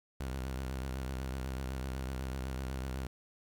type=tone with vibrato; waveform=sawtooth; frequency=65.41 Hz; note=C2; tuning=in tune; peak=-32 dBFS; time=0.2-3.07 s; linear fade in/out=5 ms; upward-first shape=sine; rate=8 Hz; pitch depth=66 cents each way; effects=10-bit